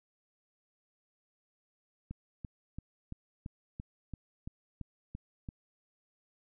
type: click train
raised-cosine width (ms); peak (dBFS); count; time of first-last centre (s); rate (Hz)
5; -28; 11; 2.11-5.488; 2.96
effects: none